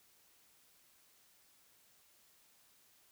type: silence
effects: white hiss -68 dBFS RMS until 3.11 s